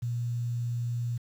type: tone with quantisation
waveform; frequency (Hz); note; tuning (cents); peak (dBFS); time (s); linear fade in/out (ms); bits
sine; 119.5; A#2; +43; -28; 0.02-1.18; 10; 9
effects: none